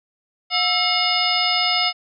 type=harmonic tone with a mistuned harmonic; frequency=721 Hz; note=F#5; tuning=45 cents flat; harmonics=1 / 2 / 3 / 4 / 5 / 6 / 7; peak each=-25 / -27 / -24 / -24 / -26 / -28 / -22 dBFS; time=0.5-1.93 s; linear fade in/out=50 ms; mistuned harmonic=2; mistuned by=-150 cents; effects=none